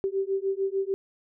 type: beating tone pair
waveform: sine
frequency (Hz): 385.5 / 392.2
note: G4 / G4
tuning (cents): -29 / +1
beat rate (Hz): 6.7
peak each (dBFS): -28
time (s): 0.04-0.94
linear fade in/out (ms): 0
effects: none